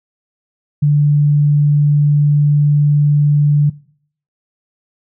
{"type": "tone", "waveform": "sine", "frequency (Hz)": 146.6, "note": "D3", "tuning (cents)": -3, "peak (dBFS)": -8, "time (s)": [0.82, 3.7], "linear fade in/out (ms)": 10, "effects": ["noise-tail reverb RT60 0.6 s tail -22 dB re dry"]}